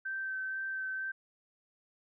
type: tone with vibrato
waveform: sine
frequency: 1549 Hz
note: G6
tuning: 21 cents flat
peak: -34 dBFS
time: 0.05-1.12 s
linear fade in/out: 10 ms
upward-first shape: sine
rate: 2.1 Hz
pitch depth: 14 cents each way
effects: none